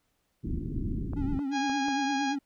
pink low-pass noise, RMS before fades -32 dBFS, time 0.43-1.4 s, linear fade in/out 20 ms, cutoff 340 Hz, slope 48 dB/octave
clicks, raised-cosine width 1 ms, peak -28 dBFS, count 4, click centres 1.134 / 1.392 / 1.697 / 1.884 s
triangle tone with vibrato, 277.5 Hz, C#4, 2 cents sharp, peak -27 dBFS, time 1.16-2.39 s, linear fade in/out 10 ms, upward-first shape triangle, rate 8.7 Hz, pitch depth 96 cents each way
harmonic tone, 822 Hz, G#5, 18 cents flat, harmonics 1 / 2 / 3 / 4 / 5 / 6 / 7 / 8, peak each -30 / -36 / -40 / -42 / -44 / -46 / -47 / -48 dBFS, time 1.51-2.36 s, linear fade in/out 50 ms
effects pink hiss -75 dBFS RMS until 2.45 s

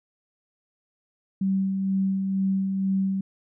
sine tone with tremolo, 192.7 Hz, G3, 29 cents flat, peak -20 dBFS, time 1.41-3.21 s, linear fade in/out 5 ms, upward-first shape sine, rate 2.1 Hz, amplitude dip 35%, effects none

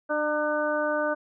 harmonic tone with a mistuned harmonic, 300 Hz, D4, 37 cents sharp, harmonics 1 / 2 / 3 / 4 / 5, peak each -32 / -26 / -34 / -33 / -30 dBFS, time 0.09-1.15 s, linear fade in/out 20 ms, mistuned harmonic 3, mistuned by +24 cents, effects none

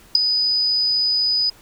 sine tone with ADSR envelope, 4978 Hz, D#8, in tune, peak -4 dBFS, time 0.15-1.5 s, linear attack 4 ms, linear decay 5 ms, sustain -12 dB, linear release 7 ms, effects pink hiss -49 dBFS RMS until 1.61 s

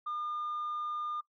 sine tone, 1210 Hz, D#6, 49 cents flat, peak -32 dBFS, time 0.06-1.21 s, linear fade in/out 10 ms, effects noise-tail reverb RT60 0.1 s tail -19 dB re dry + tanh soft clip ceiling -31 dBFS

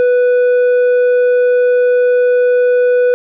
sine tone with tanh clipping, 493.9 Hz, B4, in tune, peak -9 dBFS, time 0-3.14 s, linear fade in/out 0 ms, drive 6 dB, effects none

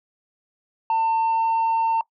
sine tone with pitch glide, 899 to 904.7 Hz, A5 to A5, +37 to +48 cents, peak -15 dBFS, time 0.9-2.01 s, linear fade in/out 2 ms, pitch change +11 cents, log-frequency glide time 1.13-1.51 s, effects noise-tail reverb RT60 0.1 s tail -22 dB re dry + tanh soft clip ceiling -17 dBFS

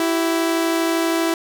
sawtooth tone pair together, 330.7 / 383.3 Hz, E4 / G4, +6 / -39 cents, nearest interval minor third, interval 255 cents, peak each -14 / -22 dBFS, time 0-1.34 s, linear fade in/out 2 ms, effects none

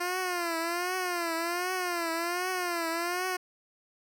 10% pulse tone with vibrato, 349.2 Hz, F4, in tune, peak -21 dBFS, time 0-3.37 s, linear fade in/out 10 ms, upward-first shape triangle, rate 1.3 Hz, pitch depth 120 cents each way, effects none

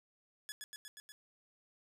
10% pulse tone with echo, 1699 Hz, G#6, 39 cents sharp, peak -33 dBFS, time 0.49-0.52 s, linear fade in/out 0 ms, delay 120 ms, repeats 5, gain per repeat -2 dB, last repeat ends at 1.12 s, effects 12-bit

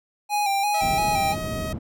square tone with vibrato, 810 Hz, G#5, 43 cents flat, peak -21 dBFS, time 0.29-1.36 s, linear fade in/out 50 ms, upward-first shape square, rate 2.9 Hz, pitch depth 41 cents each way
sawtooth tone with pitch glide, 647 to 632.2 Hz, E5 to D#5, -32 to +27 cents, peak -26 dBFS, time 0.74-1.73 s, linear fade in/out 5 ms, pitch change -41 cents, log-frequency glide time 0.99-1.32 s
white low-pass noise, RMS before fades -31 dBFS, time 0.81-1.79 s, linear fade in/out 10 ms, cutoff 210 Hz, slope 12 dB/octave
effects none

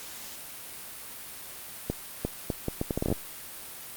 accelerating click train, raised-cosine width 2 ms, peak -14 dBFS, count 13, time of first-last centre 1.9-3.126 s, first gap 350 ms, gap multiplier 0.72, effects white hiss -42 dBFS RMS until 3.96 s + Opus 48 kbps

